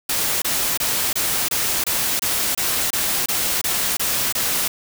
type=noise bursts; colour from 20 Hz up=white; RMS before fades=-21 dBFS; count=13; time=0.09-4.68 s; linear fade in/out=5 ms; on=330 ms; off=25 ms; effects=none